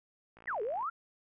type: click train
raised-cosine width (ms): 0.5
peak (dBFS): -40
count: 27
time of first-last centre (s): 0.37-0.827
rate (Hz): 56.9
type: exponential two-way sweep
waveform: sine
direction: down then up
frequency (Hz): 2115 to 399.1 to 1432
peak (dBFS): -32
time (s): 0.47-0.9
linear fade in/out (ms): 10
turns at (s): 0.62
effects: none